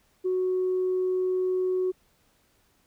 sine tone, 369.4 Hz, F#4, 3 cents flat, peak -22 dBFS, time 0.24-1.92 s, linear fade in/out 20 ms, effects tanh soft clip ceiling -19 dBFS + pink hiss -66 dBFS RMS until 2.86 s

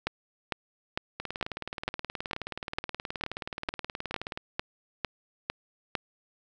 two click trains, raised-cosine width 0.3 ms, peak -12 / -18 dBFS, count 14 / 61, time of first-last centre 0.07-5.952 / 1.2-4.375 s, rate 2.21 / 18.9 Hz, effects none

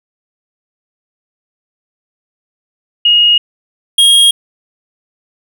sine / square tone pair in turn, 2871 / 3261 Hz, F7 / G#7, +47 / -32 cents, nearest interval major second, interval 221 cents, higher second, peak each -5 dBFS, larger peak neither, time 3.05-3.38 / 3.98-4.31 s, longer neither, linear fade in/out 5 ms, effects none

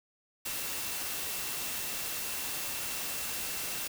sine tone in noise, 2694 Hz, E7, 37 cents sharp, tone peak -47 dBFS, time 0.45-3.88 s, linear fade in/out 10 ms, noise white, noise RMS -36 dBFS, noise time 0.45-3.88 s, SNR -14 dB, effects none

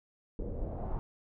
brown noise with low-pass filter sweep, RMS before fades -36 dBFS, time 0.39-0.99 s, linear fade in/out 0 ms, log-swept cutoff 420 to 960 Hz, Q 2.7, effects none

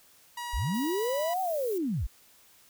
sawtooth tone with pitch glide, 960 to 982.4 Hz, B5 to B5, -49 to -9 cents, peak -31 dBFS, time 0.37-1.34 s, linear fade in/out 5 ms, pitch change +40 cents, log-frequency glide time 0.89-1.09 s
sine linear two-way sweep, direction up then down, 31.79 to 767 to 31.79 Hz, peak -27 dBFS, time 0.53-2.07 s, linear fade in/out 10 ms, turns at 1.41 s
violet noise, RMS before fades -43 dBFS, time 0.74-1.78 s, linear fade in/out 2 ms
effects white hiss -59 dBFS RMS until 2.69 s

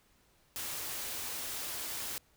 white band-stop noise, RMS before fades -39 dBFS, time 0.56-2.18 s, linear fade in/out 0 ms, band 150 to 210 Hz, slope 96 dB/octave, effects pink hiss -68 dBFS RMS until 2.36 s

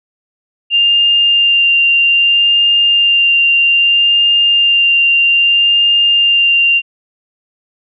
sine tone with vibrato, 2794 Hz, F7, in tune, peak -7 dBFS, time 0.7-6.82 s, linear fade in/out 50 ms, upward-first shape sine, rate 0.62 Hz, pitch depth 10 cents each way, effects none

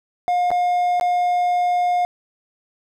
triangle tone with dropouts, 713 Hz, F5, 36 cents sharp, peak -14 dBFS, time 0.28-2.05 s, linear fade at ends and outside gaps 0 ms, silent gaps 0.505-0.515 / 0.998-1.011 s, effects none

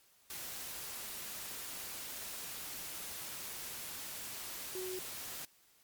sine tone in noise, 370 Hz, F#4, in tune, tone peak -39 dBFS, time 4.75-4.99 s, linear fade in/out 2 ms, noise white, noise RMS -44 dBFS, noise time 0.3-5.45 s, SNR +2 dB, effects white hiss -67 dBFS RMS until 5.83 s + MP3 96 kbps

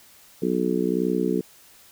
harmonic tone, 61.74 Hz, B1, in tune, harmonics 3 / 4 / 5 / 6 / 7, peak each -27 / -27 / -27 / -27 / -27 dBFS, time 0.42-1.41 s, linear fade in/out 5 ms, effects white hiss -52 dBFS RMS until 1.91 s

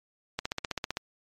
click train, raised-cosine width 0.2 ms, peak -13 dBFS, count 10, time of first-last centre 0.39-0.971 s, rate 15.5 Hz, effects MP3 64 kbps

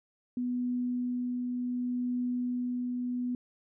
sine tone with tremolo, 246.9 Hz, B3, in tune, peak -28 dBFS, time 0.37-3.35 s, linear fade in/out 2 ms, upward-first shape triangle, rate 0.68 Hz, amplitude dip 25%, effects none

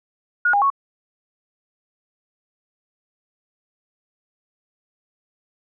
sine tone with pitch steps, 1441 / 811 / 1107 Hz, F#6 / G#5 / C#6, -46 / -41 / -3 cents, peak -14 dBFS, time 0.45-0.702 s, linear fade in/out 5 ms, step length 84 ms, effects none

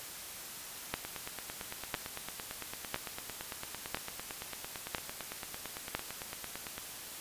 two click trains, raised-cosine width 0.3 ms, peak -23 / -15 dBFS, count 52 / 6, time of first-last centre 1.05-6.78 / 0.94-5.95 s, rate 8.9 / 0.998 Hz, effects white hiss -45 dBFS RMS until 7.2 s + resampled to 32000 Hz

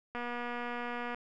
click train, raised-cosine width 0.5 ms, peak -24 dBFS, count 241, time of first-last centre 0.15-1.146 s, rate 241 Hz, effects none

